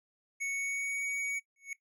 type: tone with pitch glide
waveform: square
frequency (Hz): 2217 to 2247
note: C#7 to C#7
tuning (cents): 0 to +23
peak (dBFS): -33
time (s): 0.4-1.4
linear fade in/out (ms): 20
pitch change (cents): +23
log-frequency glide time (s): 0.5-1.05
type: tone with exponential growth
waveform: square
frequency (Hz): 2217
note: C#7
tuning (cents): 0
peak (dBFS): -34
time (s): 1.56-1.73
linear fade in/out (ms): 2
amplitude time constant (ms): 35
effects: noise-tail reverb RT60 0.1 s tail -18 dB re dry + low-pass 11000 Hz 12 dB/octave